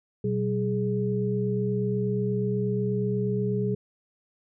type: tone cluster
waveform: sine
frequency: 123.2 / 191.5 / 417 Hz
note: B2 / G3 / G#4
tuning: -4 / -40 / +7 cents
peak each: -28 dBFS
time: 0.24-3.75 s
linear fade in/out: 5 ms
effects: none